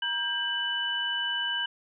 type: tone cluster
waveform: sine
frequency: 948 / 1592 / 2983 Hz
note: A#5 / G6 / F#7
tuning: +29 / +26 / +13 cents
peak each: -38 / -31 / -29 dBFS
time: 0.02-1.66 s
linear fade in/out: 5 ms
effects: none